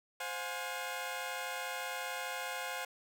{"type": "chord", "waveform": "15% pulse", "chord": "F minor", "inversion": "second", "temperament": "equal with one note detuned", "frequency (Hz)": [523.3, 715.6, 830.6], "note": ["C5", "F5", "Ab5"], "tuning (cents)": [0, 42, 0], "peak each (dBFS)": [-36, -35, -36], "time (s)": [0.2, 2.85], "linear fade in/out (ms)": 5, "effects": []}